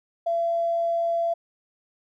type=tone with tanh clipping; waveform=triangle; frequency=676 Hz; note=E5; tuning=43 cents sharp; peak=-21 dBFS; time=0.26-1.34 s; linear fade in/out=10 ms; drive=3 dB; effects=none